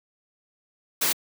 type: noise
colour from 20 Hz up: white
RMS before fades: -23 dBFS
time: 1.01-1.13 s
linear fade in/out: 10 ms
effects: high-pass 150 Hz 12 dB/octave